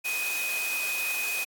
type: tone in noise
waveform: sine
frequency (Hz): 2501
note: D#7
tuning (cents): +8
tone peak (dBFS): -28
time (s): 0.04-1.45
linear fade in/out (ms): 20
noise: white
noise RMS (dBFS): -34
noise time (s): 0.04-1.45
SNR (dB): +3
effects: high-pass 400 Hz 12 dB/octave + AAC 64 kbps